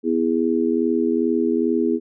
sine chord, E major, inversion second, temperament just, 247.2 / 329.6 / 412 Hz, B3 / E4 / G#4, +2 / 0 / -14 cents, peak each -21 / -21 / -22 dBFS, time 0.03-2 s, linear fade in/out 50 ms, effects none

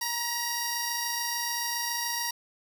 sawtooth tone cluster, 946 / 1919 / 4655 / 5650 Hz, A#5 / A#6 / D8 / F8, +25 / +50 / -16 / +19 cents, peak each -30 / -33 / -33 / -31 dBFS, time 0.01-2.31 s, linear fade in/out 5 ms, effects none

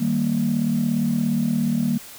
sine chord, Eb major, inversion none, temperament equal, 155.56 / 196 / 233.1 Hz, Eb3 / G3 / Bb3, 0 / 0 / 0 cents, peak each -25 / -23 / -20 dBFS, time 0-1.98 s, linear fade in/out 10 ms, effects tanh soft clip ceiling -12 dBFS + white hiss -41 dBFS RMS until 2.18 s

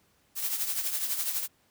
blue noise with tremolo, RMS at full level -28 dBFS, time 0.35-1.48 s, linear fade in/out 50 ms, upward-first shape triangle, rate 12 Hz, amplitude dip 65%, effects pink hiss -67 dBFS RMS until 1.7 s + high-pass 60 Hz 12 dB/octave

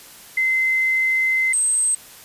sine tone pair in turn, 2063 / 8269 Hz, C7 / C9, -25 / -21 cents, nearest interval 2 octaves, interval 2404 cents, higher second, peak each -16 dBFS, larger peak neither, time 0.37-1.53 / 1.53-1.95 s, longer first, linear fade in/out 5 ms, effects white hiss -43 dBFS RMS until 2.24 s + resampled to 32000 Hz

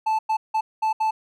triangle tone bursts at uneven times, 876 Hz, A5, 8 cents flat, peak -17 dBFS, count 5, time 0.06-0.19 / 0.29-0.37 / 0.54-0.61 / 0.82-0.93 / 1-1.11 s, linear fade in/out 10 ms, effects none

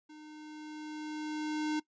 square tone with level ramp, 305.4 Hz, D#4, 32 cents flat, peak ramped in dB -50 to -30 dBFS, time 0.09-1.8 s, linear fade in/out 10 ms, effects noise-tail reverb RT60 0.1 s tail -20 dB re dry + resampled to 16000 Hz

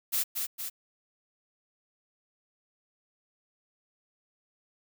blue noise with echo, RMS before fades -28 dBFS, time 0.12-0.24 s, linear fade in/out 20 ms, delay 230 ms, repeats 2, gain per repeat -4 dB, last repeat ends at 0.7 s, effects none

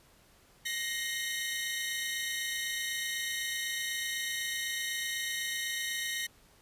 sawtooth tone cluster, 1874 / 2115 / 3034 / 3776 Hz, A#6 / C7 / F#7 / A#7, +9 / +18 / +43 / +22 cents, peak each -32 / -37 / -37 / -38 dBFS, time 0.65-6.27 s, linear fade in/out 10 ms, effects pink hiss -62 dBFS RMS until 6.61 s + resampled to 32000 Hz

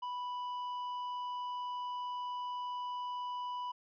sine tone with tanh clipping, 987.8 Hz, B5, in tune, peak -38 dBFS, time 0.02-3.72 s, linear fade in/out 10 ms, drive 7 dB, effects resampled to 11025 Hz

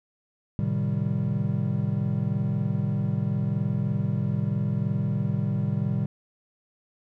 triangle chord, A half-diminished seventh, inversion none, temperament equal with one note detuned, 110 / 130.81 / 153.95 / 196 Hz, A2 / C3 / Eb3 / G3, 0 / 0 / -18 / 0 cents, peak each -27 dBFS, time 0.59-6.06 s, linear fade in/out 0 ms, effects none

